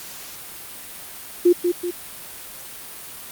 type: tone with echo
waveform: sine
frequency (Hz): 352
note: F4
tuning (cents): +14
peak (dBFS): -10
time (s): 1.45-1.53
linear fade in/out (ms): 10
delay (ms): 190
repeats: 2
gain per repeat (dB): -6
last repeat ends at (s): 1.91
effects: white hiss -37 dBFS RMS until 3.31 s + Opus 48 kbps